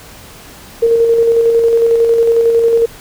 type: tone with tremolo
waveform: sine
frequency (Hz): 461.8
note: A#4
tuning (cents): -16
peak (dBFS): -6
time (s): 0.82-2.86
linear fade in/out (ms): 10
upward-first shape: square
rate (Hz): 11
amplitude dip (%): 30
effects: pink hiss -36 dBFS RMS until 3 s